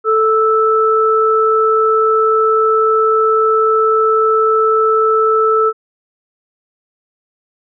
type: tone pair together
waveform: sine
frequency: 440 / 1316.3 Hz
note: A4 / E6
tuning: 0 / -3 cents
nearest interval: octave + perfect fifth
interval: 1897 cents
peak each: -12 dBFS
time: 0.04-5.73 s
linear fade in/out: 50 ms
effects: none